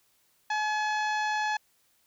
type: harmonic tone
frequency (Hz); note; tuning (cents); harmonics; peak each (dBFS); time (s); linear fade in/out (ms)
851; G#5; +42; 1 / 2 / 3 / 4 / 5 / 6 / 7 / 8; -28 / -31 / -39 / -43 / -43 / -50 / -47 / -53; 0.5-1.57; 5
effects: white hiss -68 dBFS RMS until 2.06 s